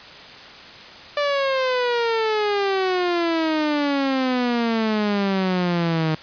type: exponential sweep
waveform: sawtooth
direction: down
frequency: 587.3 to 155.56 Hz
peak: -15 dBFS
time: 1.17-6.15 s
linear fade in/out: 2 ms
effects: white hiss -40 dBFS RMS until 6.22 s + resampled to 11025 Hz